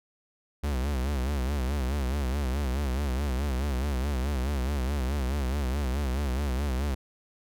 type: tone with vibrato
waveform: 45% pulse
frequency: 67.7 Hz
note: C#2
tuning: 40 cents flat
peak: -26 dBFS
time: 0.63-6.95 s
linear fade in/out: 10 ms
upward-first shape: sine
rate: 4.7 Hz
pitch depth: 150 cents each way
effects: none